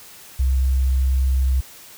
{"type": "tone", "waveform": "sine", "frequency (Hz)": 65.41, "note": "C2", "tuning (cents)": 0, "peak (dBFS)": -15, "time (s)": [0.39, 1.61], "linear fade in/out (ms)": 10, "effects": ["white hiss -43 dBFS RMS until 1.97 s"]}